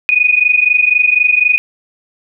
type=tone pair together; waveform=sine; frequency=2465 / 2489 Hz; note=D#7 / D#7; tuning=-17 / 0 cents; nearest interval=unison; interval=17 cents; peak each=-11 dBFS; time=0.09-1.58 s; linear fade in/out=0 ms; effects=none